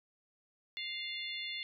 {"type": "harmonic tone with a mistuned harmonic", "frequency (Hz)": 698.5, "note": "F5", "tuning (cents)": 0, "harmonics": [3, 4, 5, 6], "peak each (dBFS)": [-42, -45, -42, -46], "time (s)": [0.77, 1.63], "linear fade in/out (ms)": 0, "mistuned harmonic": 6, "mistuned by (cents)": 32, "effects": []}